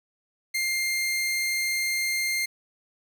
sawtooth tone, 2109 Hz, C7, 13 cents sharp, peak -21 dBFS, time 0.54-2.46 s, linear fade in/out 10 ms, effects 9-bit

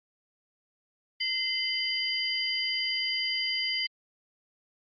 sine tone cluster, 2065 / 3044 / 4783 Hz, C7 / F#7 / D8, -23 / +48 / +31 cents, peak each -32 / -32 / -31 dBFS, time 1.2-3.87 s, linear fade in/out 10 ms, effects Opus 48 kbps

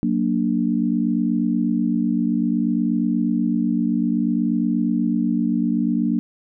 sine chord, Gb augmented, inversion none, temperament equal, 185 / 233.1 / 293.7 Hz, Gb3 / Bb3 / D4, 0 / 0 / 0 cents, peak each -23 / -20 / -23 dBFS, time 0.03-6.19 s, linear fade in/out 0 ms, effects none

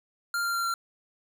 square tone with pitch steps, 1396 / 1387.2 / 1378.4 / 1369.6 Hz, F6 / F6 / F6 / F6, -1 / -12 / -23 / -34 cents, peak -27 dBFS, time 0.34-0.74 s, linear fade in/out 2 ms, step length 100 ms, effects none

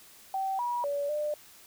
sine tone with pitch steps, 772 / 965 / 571 / 598 Hz, G5 / B5 / D5 / D5, -27 / -40 / -49 / +31 cents, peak -28 dBFS, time 0.34-1.34 s, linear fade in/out 2 ms, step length 250 ms, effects white hiss -54 dBFS RMS until 1.66 s

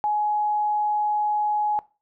sine tone, 840 Hz, G#5, 19 cents sharp, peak -20 dBFS, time 0.04-1.79 s, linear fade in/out 0 ms, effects noise-tail reverb RT60 0.3 s tail -19 dB re dry

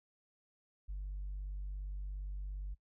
sine tone, 48.65 Hz, G1, 12 cents flat, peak -37 dBFS, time 0.88-2.75 s, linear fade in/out 20 ms, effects noise-tail reverb RT60 0.1 s tail -23 dB re dry + tanh soft clip ceiling -36 dBFS

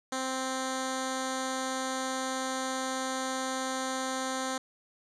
10% pulse tone with low-pass filter, 261.6 Hz, C4, in tune, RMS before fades -33 dBFS, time 0.12-4.58 s, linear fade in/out 5 ms, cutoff 7700 Hz, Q 2.3, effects none

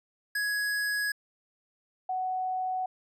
square / sine tone pair in turn, 1671 / 744.3 Hz, G#6 / F#5, +10 / +10 cents, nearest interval octave + major second, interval 1400 cents, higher first, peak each -28 dBFS, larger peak neither, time 0.35-1.12 / 2.09-2.86 s, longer neither, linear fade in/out 5 ms, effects resampled to 32000 Hz

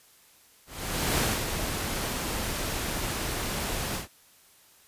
pink noise with ADSR envelope, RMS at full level -25 dBFS, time 0.66-4.08 s, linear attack 520 ms, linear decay 270 ms, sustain -6 dB, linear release 130 ms, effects white hiss -58 dBFS RMS until 4.87 s + resampled to 32000 Hz

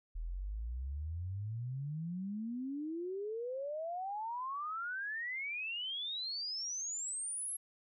sine exponential sweep, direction up, 38.89 to 11300 Hz, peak -37 dBFS, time 0.15-7.57 s, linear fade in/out 10 ms, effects none

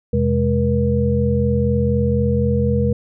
sine tone cluster, 84.1 / 128.2 / 207.6 / 478.4 Hz, E2 / C3 / G#3 / A#4, +35 / -35 / 0 / +45 cents, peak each -20 dBFS, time 0.13-2.93 s, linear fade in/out 5 ms, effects none

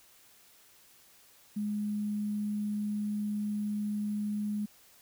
sine tone with sample-and-hold, 208.4 Hz, G#3, 6 cents sharp, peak -30 dBFS, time 1.56-4.66 s, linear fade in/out 10 ms, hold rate 11025 Hz, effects white hiss -60 dBFS RMS until 5.01 s

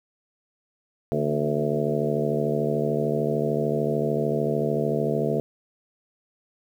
harmonic tone with a mistuned harmonic, 73.42 Hz, D2, in tune, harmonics 2 / 3 / 4 / 5 / 6 / 7 / 8 / 9, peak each -28 / -29 / -36 / -30 / -27 / -31 / -37 / -30 dBFS, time 1.12-5.4 s, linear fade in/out 0 ms, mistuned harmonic 3, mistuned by +54 cents, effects 9-bit

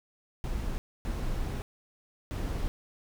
brown noise bursts at uneven times, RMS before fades -32 dBFS, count 3, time 0.44-0.78 / 1.05-1.62 / 2.31-2.68 s, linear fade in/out 0 ms, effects none

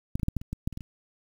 clicks, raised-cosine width 5 ms, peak -14 / -30 / -14 / -14 / -15 / -28 / -19 / -14 / -28 / -23 / -28 dBFS, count 11, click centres 0.155 / 0.197 / 0.232 / 0.284 / 0.367 / 0.415 / 0.53 / 0.675 / 0.727 / 0.774 / 0.808 s, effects 8-bit

